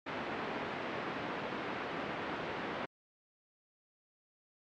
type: band-pass noise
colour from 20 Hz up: pink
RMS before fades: -39 dBFS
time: 0.06-2.86 s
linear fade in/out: 10 ms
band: 240 to 2400 Hz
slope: 12 dB/octave
effects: low-pass 4000 Hz 12 dB/octave + MP3 96 kbps